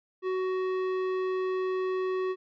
sine tone with tanh clipping, 373.1 Hz, F#4, 14 cents sharp, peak -29 dBFS, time 0.22-2.36 s, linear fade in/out 50 ms, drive 14 dB, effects none

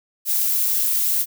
violet noise, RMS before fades -20 dBFS, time 0.25-1.26 s, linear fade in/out 50 ms, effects none

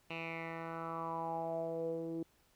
10% pulse tone with low-pass filter sweep, 164.81 Hz, E3, in tune, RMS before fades -40 dBFS, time 0.1-2.23 s, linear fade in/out 5 ms, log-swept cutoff 2800 to 350 Hz, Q 5.3, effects pink hiss -71 dBFS RMS until 2.55 s

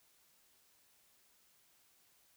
silence, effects white hiss -70 dBFS RMS until 2.36 s

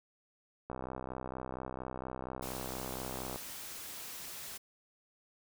click train, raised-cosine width 1 ms, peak -26 dBFS, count 172, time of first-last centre 0.7-3.359 s, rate 64.3 Hz
white noise, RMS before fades -45 dBFS, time 2.42-4.58 s, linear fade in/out 10 ms
effects none

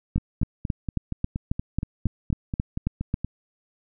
two click trains, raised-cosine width 5 ms, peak -11 / -15 dBFS, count 12 / 14, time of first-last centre 0.16-3.141 / 0.18-3.246 s, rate 3.69 / 4.24 Hz, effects none

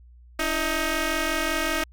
10% pulse ring-modulated tone, 311.1 Hz, D#4, in tune, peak -12 dBFS, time 0.39-1.84 s, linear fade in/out 5 ms, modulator 956 Hz, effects added 60 Hz sine -47 dBFS peak until 1.92 s

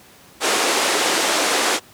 pink band-pass noise, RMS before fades -19 dBFS, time 0.4-1.8 s, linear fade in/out 50 ms, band 320 to 9600 Hz, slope 24 dB/octave, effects pink hiss -47 dBFS RMS until 1.93 s + high-pass 100 Hz 12 dB/octave

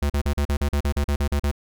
square tone bursts, 71.9 Hz, D2, 36 cents flat, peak -20 dBFS, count 13, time 0.02-1.514 s, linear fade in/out 5 ms, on 78 ms, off 40 ms, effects none

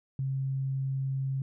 sine tone, 134.5 Hz, C3, 48 cents sharp, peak -28 dBFS, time 0.19-1.42 s, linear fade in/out 2 ms, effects none

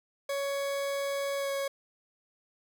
40% pulse tone with pitch glide, 558 to 552.9 Hz, C#5 to C#5, +11 to -5 cents, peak -29 dBFS, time 0.29-1.68 s, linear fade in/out 5 ms, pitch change -16 cents, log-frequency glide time 1.37-1.5 s, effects 10-bit

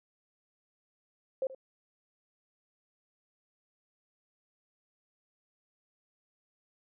sine tone with echo, 528 Hz, C5, 16 cents sharp, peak -28 dBFS, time 1.42-1.47 s, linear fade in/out 2 ms, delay 78 ms, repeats 1, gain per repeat -15 dB, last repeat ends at 1.548 s, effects none

